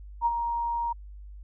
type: tone with ADSR envelope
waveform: sine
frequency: 939 Hz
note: A#5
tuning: 12 cents sharp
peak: -19 dBFS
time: 0.21-0.93 s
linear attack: 49 ms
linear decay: 37 ms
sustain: -7 dB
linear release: 10 ms
effects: added 50 Hz sine -41 dBFS peak until 1.43 s